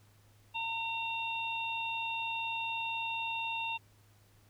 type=harmonic tone; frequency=912 Hz; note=A#5; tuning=38 cents flat; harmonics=1 / 3 / 4; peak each=-37 / -36 / -43 dBFS; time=0.54-3.78 s; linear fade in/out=20 ms; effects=added 103 Hz sine -62 dBFS peak until 4.49 s + pink hiss -67 dBFS RMS until 4.49 s